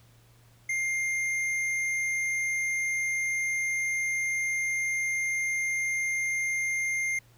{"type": "tone with hard clipping", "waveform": "triangle", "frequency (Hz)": 2111, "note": "C7", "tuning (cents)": 15, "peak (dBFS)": -28, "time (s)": [0.69, 7.19], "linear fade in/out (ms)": 5, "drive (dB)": 12, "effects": ["added 117 Hz sine -57 dBFS peak until 7.37 s", "pink hiss -62 dBFS RMS until 7.37 s"]}